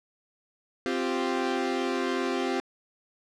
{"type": "chord", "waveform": "sawtooth", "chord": "C suspended fourth", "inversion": "none", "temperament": "equal", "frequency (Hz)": [261.6, 349.2, 392], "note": ["C4", "F4", "G4"], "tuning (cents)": [0, 0, 0], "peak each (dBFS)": [-26, -27, -27], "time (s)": [0.86, 2.6], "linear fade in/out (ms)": 0, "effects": ["low-pass 5000 Hz 12 dB/octave"]}